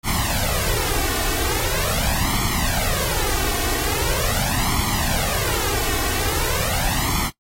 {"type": "noise with flanger", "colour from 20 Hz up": "pink", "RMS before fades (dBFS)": -22, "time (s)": [0.03, 7.31], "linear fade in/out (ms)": 50, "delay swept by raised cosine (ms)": [0.92, 2.72], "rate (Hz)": 0.42, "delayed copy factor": 0.75, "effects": ["noise-tail reverb RT60 0.1 s tail -18 dB re dry", "AAC 48 kbps"]}